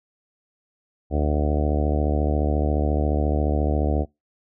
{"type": "harmonic tone", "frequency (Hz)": 74.3, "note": "D2", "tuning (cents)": 21, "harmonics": [1, 2, 3, 4, 5, 6, 7, 8, 9, 10], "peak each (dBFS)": [-21, -30, -30, -28, -32, -31, -33, -33, -33, -34], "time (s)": [1.1, 4.06], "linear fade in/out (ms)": 50, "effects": ["noise-tail reverb RT60 0.2 s tail -24 dB re dry"]}